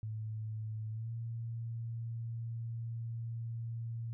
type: tone with pitch glide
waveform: sine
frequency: 109.2 to 115.29 Hz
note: A2 to A#2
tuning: -13 to -19 cents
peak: -37 dBFS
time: 0.03-4.13 s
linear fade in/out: 0 ms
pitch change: +94 cents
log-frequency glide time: 0.91-1.11 s
effects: none